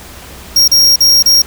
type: tone with dropouts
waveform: 45% pulse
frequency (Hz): 5588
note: F8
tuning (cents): 0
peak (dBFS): -5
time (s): 0.56-1.42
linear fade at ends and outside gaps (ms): 5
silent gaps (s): 0.679-0.715 / 0.96-1.005 / 1.226-1.258
effects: added 66 Hz sine -36 dBFS peak until 1.46 s + pink hiss -33 dBFS RMS until 1.46 s